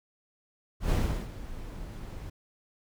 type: noise with ADSR envelope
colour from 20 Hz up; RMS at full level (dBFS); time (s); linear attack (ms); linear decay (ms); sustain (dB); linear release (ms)
brown; -24; 0.8-2.3; 110; 370; -16; 6
effects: none